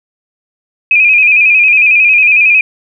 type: tone with vibrato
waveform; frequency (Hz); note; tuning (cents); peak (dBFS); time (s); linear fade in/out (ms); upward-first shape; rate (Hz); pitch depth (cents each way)
sine; 2477; D#7; -8; -4; 0.91-2.61; 2; square; 11; 49
effects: none